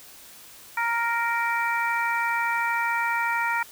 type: harmonic tone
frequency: 466.2 Hz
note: A#4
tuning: in tune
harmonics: 2 / 3 / 4 / 5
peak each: -26 / -28 / -29 / -30 dBFS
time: 0.77-3.63 s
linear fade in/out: 5 ms
effects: white hiss -47 dBFS RMS until 3.71 s